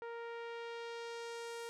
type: tone with low-pass filter sweep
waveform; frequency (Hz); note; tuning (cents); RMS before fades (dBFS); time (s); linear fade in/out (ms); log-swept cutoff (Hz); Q
sawtooth; 466.2; A#4; 0; -45; 0.02-1.69; 0; 1600 to 11000; 0.97
effects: none